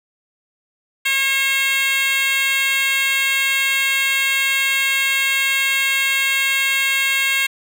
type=tone with high-pass filter; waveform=10% pulse; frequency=541 Hz; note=C#5; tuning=42 cents flat; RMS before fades=-18 dBFS; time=1.05-7.47 s; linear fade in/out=10 ms; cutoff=2100 Hz; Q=2; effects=none